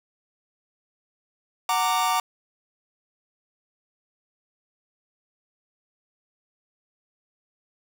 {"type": "chord", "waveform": "45% pulse", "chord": "Gb augmented", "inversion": "none", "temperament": "equal with one note detuned", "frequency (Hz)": [740, 924.3, 1174.7], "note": ["Gb5", "Bb5", "D6"], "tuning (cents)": [0, -15, 0], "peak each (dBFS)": [-26, -25, -25], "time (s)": [1.69, 2.2], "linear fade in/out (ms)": 2, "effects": []}